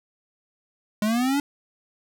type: linear sweep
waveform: square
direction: up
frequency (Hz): 205.8 to 290.1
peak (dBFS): -21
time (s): 1.02-1.4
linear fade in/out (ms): 2
effects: none